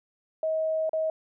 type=tone with dropouts; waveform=sine; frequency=635 Hz; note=D#5; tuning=35 cents sharp; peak=-24 dBFS; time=0.43-1.1 s; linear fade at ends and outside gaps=2 ms; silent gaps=0.894-0.932 s; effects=none